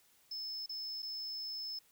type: tone with dropouts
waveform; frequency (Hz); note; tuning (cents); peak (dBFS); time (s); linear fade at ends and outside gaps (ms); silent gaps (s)
triangle; 5240; E8; -11; -38; 0.31-1.79; 5; 0.661-0.693 / 1.022-1.027
effects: white hiss -68 dBFS RMS until 1.91 s